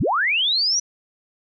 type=linear sweep; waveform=sine; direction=up; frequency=42.61 to 5920 Hz; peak=-17 dBFS; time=0-0.8 s; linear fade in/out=10 ms; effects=none